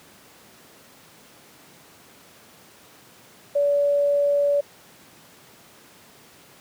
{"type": "tone", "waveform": "sine", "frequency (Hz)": 573, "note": "D5", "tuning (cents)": -43, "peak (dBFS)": -17, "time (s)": [3.55, 4.61], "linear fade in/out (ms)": 10, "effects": ["pink hiss -50 dBFS RMS until 6.6 s", "high-pass 150 Hz 12 dB/octave"]}